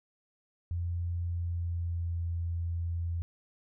sine tone with pitch glide, 86.4 to 84.92 Hz, F2 to F2, -18 to -48 cents, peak -30 dBFS, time 0.71-3.22 s, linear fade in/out 0 ms, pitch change -30 cents, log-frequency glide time 1.22-2.23 s, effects none

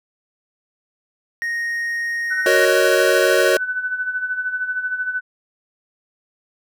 triangle tone, 1864.7 Hz, A#6, in tune, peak -19 dBFS, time 1.42-2.65 s, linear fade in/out 0 ms
sine tone with tremolo, 1500 Hz, F#6, 23 cents sharp, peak -18 dBFS, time 2.3-5.21 s, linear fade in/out 20 ms, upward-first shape sine, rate 13 Hz, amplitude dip 65%
square chord, D# minor seventh, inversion first, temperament equal, 370 / 466.2 / 554.4 / 622.3 Hz, F#4 / A#4 / C#5 / D#5, 0 / 0 / 0 / 0 cents, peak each -20 / -21 / -19 / -21 dBFS, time 2.46-3.57 s, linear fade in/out 2 ms
effects none

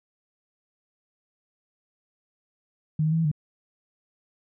sine tone with pitch steps, 154.8 / 156.8 / 162.4 / 163.6 / 150.1 Hz, D#3 / D#3 / E3 / E3 / D3, -9 / +14 / -26 / -13 / +38 cents, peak -20 dBFS, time 2.99-3.315 s, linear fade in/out 5 ms, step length 65 ms, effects none

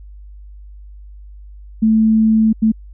sine tone bursts at uneven times, 220 Hz, A3, in tune, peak -9 dBFS, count 2, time 1.82-2.53 / 2.62-2.72 s, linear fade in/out 10 ms, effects added 50 Hz sine -34 dBFS peak until 2.93 s

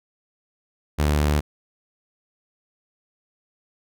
sawtooth tone, 74.2 Hz, D2, 18 cents sharp, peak -14 dBFS, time 0.98-1.41 s, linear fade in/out 20 ms, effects none

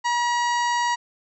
harmonic tone with a mistuned harmonic, 959 Hz, A#5, 49 cents sharp, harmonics 1 / 2 / 3 / 4 / 5 / 6 / 7 / 8, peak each -21 / -27 / -35 / -38 / -35 / -38 / -39 / -43 dBFS, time 0.04-0.96 s, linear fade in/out 20 ms, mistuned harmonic 5, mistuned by -67 cents, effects none

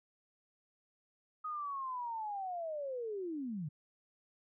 sine linear sweep, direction down, 1259 to 138.1 Hz, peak -37 dBFS, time 1.44-3.69 s, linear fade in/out 10 ms, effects none

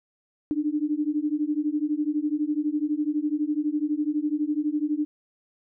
sine beating tone pair, 293.7 / 305.7 Hz, D4 / D#4, 0 / -30 cents, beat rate 12 Hz, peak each -26 / -26 dBFS, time 0.51-5.05 s, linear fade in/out 0 ms, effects none

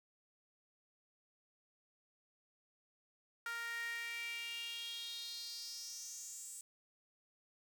sawtooth tone with high-pass filter sweep, 466.2 Hz, A#4, in tune, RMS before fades -45 dBFS, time 3.46-6.61 s, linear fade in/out 2 ms, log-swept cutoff 1500 to 8200 Hz, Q 5.5, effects none

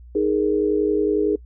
sine chord, D# suspended fourth, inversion none, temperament equal, 311.1 / 415.3 / 466.2 Hz, D#4 / G#4 / A#4, 0 / 0 / 0 cents, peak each -22 / -19 / -25 dBFS, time 0.15-1.36 s, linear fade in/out 5 ms, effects noise-tail reverb RT60 0.1 s tail -25 dB re dry + added 60 Hz sine -40 dBFS peak until 1.45 s

